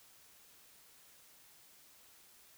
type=silence; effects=white hiss -62 dBFS RMS until 2.57 s